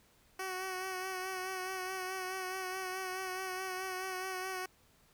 10% pulse tone with vibrato, 373.8 Hz, F#4, 18 cents sharp, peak -29 dBFS, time 0.39-4.66 s, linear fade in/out 5 ms, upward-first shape sine, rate 4.7 Hz, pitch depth 29 cents each way, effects pink hiss -67 dBFS RMS until 5.13 s

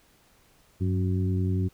harmonic tone with a mistuned harmonic, 92.5 Hz, F#2, in tune, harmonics 1 / 2 / 3 / 4, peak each -24 / -30 / -34 / -36 dBFS, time 0.8-1.69 s, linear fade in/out 20 ms, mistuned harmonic 1, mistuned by +58 cents, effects pink hiss -61 dBFS RMS until 1.73 s

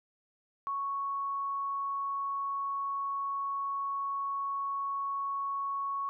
sine tone, 1108.7 Hz, C#6, in tune, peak -31 dBFS, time 0.67-6.09 s, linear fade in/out 0 ms, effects none

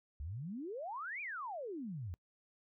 sine exponential two-way sweep, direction up then down, 65.41 to 2487 to 79.6 Hz, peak -40 dBFS, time 0.2-2.14 s, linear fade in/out 0 ms, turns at 1.21 s, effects noise-tail reverb RT60 0.1 s tail -26 dB re dry

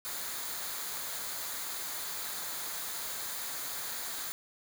white noise with comb filter, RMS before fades -38 dBFS, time 0.05-4.32 s, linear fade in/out 0 ms, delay 0.36 ms, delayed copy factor -0.5, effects none

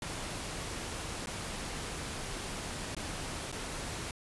pink noise with dropouts, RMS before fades -39 dBFS, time 0.02-4.11 s, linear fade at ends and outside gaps 2 ms, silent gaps 1.26-1.27 / 2.949-2.966 / 3.517-3.525 s, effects resampled to 24000 Hz

